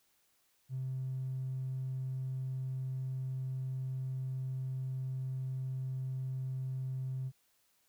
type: tone with tanh clipping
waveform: triangle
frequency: 130.81 Hz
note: C3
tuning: in tune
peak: -34 dBFS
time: 0.69-7.32 s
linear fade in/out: 50 ms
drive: 1 dB
effects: white hiss -73 dBFS RMS until 7.88 s